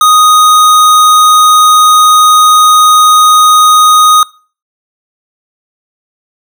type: tone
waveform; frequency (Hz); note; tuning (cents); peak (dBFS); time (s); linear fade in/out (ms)
square; 1244.5; D#6; 0; -3; 0.01-4.23; 2
effects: noise-tail reverb RT60 0.4 s tail -23 dB re dry